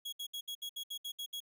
40% pulse tone bursts, 3322 Hz, G#7, in tune, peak -38 dBFS, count 10, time 0.05-1.404 s, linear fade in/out 10 ms, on 76 ms, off 66 ms, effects none

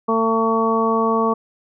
harmonic tone, 225 Hz, A3, 39 cents sharp, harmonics 1 / 2 / 3 / 4 / 5, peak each -21 / -20 / -25 / -25 / -20 dBFS, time 0.08-1.34 s, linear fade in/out 10 ms, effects none

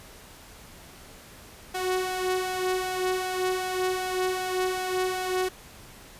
sawtooth tone with flanger, 370 Hz, F#4, in tune, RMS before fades -28 dBFS, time 1.74-5.49 s, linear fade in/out 10 ms, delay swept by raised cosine 1.2 to 2.7 ms, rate 2.6 Hz, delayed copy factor +0.5, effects pink hiss -48 dBFS RMS until 6.19 s + resampled to 32000 Hz

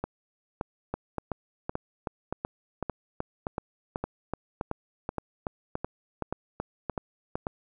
two click trains, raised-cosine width 1 ms, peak -16 / -16 dBFS, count 18 / 14, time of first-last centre 0.94-7.355 / 0.04-7.469 s, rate 2.65 / 1.75 Hz, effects none

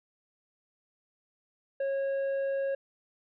triangle tone with tanh clipping, 547 Hz, C#5, 23 cents flat, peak -29 dBFS, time 1.8-2.75 s, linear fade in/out 5 ms, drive 10 dB, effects none

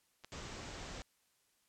clicks, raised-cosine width 0.2 ms, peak -41 / -31 dBFS, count 2, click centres 0.238 / 0.246 s
pink low-pass noise, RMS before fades -47 dBFS, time 0.32-1.02 s, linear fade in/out 0 ms, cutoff 7900 Hz, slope 96 dB/octave
effects white hiss -75 dBFS RMS until 1.68 s + low-pass 12000 Hz 12 dB/octave

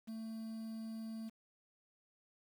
triangle tone with quantisation, 222.8 Hz, A3, 22 cents sharp, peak -40 dBFS, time 0.07-1.3 s, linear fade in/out 20 ms, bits 10, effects none

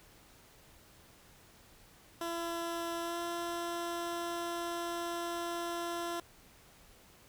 15% pulse tone with pitch glide, 337.9 to 342.4 Hz, E4 to F4, +43 to -34 cents, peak -29 dBFS, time 2.21-6.2 s, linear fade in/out 2 ms, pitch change +23 cents, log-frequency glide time 3.02-3.18 s, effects pink hiss -60 dBFS RMS until 7.28 s

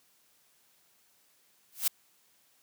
blue noise with exponential growth, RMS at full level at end -22 dBFS, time 1.72-1.88 s, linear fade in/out 5 ms, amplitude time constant 33 ms, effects white hiss -67 dBFS RMS until 2.62 s + high-pass 100 Hz 12 dB/octave

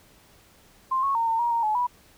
sine tone with pitch steps, 1049 / 1100 / 919 / 906 / 948 / 929 / 856 / 979 Hz, C6 / C#6 / A#5 / A#5 / A#5 / A#5 / A5 / B5, +4 / -14 / -25 / -50 / +29 / -6 / -48 / -15 cents, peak -21 dBFS, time 0.91-1.87 s, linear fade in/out 10 ms, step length 120 ms, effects pink hiss -56 dBFS RMS until 2.17 s

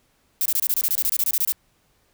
violet noise bursts, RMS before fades -21 dBFS, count 16, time 0.41-1.521 s, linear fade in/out 0 ms, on 46 ms, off 25 ms, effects pink hiss -64 dBFS RMS until 2.13 s

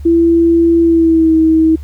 sine tone with pitch glide, 334.7 to 319.8 Hz, E4 to D#4, +26 to +48 cents, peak -6 dBFS, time 0.05-1.76 s, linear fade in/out 10 ms, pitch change -78 cents, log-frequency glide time 0.81-1.35 s, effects added 72 Hz sine -24 dBFS peak until 1.83 s + pink hiss -49 dBFS RMS until 1.83 s

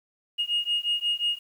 sine beating tone pair, 2858 / 2863.6 Hz, F7 / F7, +39 / +43 cents, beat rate 5.6 Hz, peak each -26 dBFS, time 0.38-1.39 s, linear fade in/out 20 ms, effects tanh soft clip ceiling -18 dBFS + 9-bit

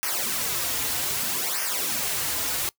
white noise with flanger, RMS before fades -27 dBFS, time 0.03-2.69 s, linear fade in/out 0 ms, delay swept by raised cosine 0.25 to 5.35 ms, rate 0.63 Hz, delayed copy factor -0.8, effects noise-tail reverb RT60 0.1 s tail -22 dB re dry

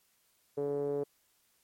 5% pulse tone with low-pass filter, 142.9 Hz, D3, 47 cents flat, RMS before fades -33 dBFS, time 0.57-1.04 s, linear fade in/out 10 ms, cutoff 450 Hz, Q 5.5, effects white hiss -71 dBFS RMS until 1.63 s + MP3 64 kbps

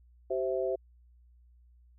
sine chord, C major, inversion second, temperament equal with one note detuned, 383.7 / 523.3 / 659.3 Hz, G4 / C5 / E5, -37 / 0 / 0 cents, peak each -32 / -32 / -34 dBFS, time 0.3-0.76 s, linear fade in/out 10 ms, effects added 60 Hz sine -57 dBFS peak until 1.98 s

